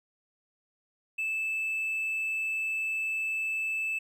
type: tone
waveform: triangle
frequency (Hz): 2628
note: E7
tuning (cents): -6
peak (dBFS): -26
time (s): 1.18-3.99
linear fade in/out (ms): 10
effects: tanh soft clip ceiling -23 dBFS